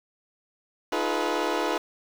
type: chord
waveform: 20% pulse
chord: F half-diminished seventh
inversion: third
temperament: equal with one note detuned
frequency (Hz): 311.1 / 349.2 / 425.3 / 493.9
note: Eb4 / F4 / Ab4 / Cb5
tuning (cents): 0 / 0 / +41 / 0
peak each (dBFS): -25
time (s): 0.92-1.78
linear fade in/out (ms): 5
effects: low-pass 5000 Hz 12 dB/octave + 7-bit